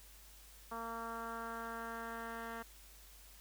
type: tone with low-pass filter sweep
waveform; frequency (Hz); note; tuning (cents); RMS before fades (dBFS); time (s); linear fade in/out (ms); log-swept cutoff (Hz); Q
10% pulse; 229.1; A#3; -30; -44; 0.71-2.63; 10; 1200 to 2000; 2.8
effects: added 50 Hz sine -59 dBFS peak until 3.4 s + white hiss -60 dBFS RMS until 3.4 s